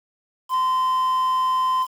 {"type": "tone with quantisation", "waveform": "triangle", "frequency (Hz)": 1030, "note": "C6", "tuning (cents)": -28, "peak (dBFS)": -16, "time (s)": [0.49, 1.87], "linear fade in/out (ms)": 50, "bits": 7, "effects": []}